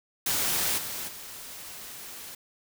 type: noise with level steps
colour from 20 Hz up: white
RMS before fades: -27 / -35 / -42 dBFS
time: 0.26-2.35 s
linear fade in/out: 5 ms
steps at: 0.77 / 1.07 s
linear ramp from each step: 20 ms
effects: none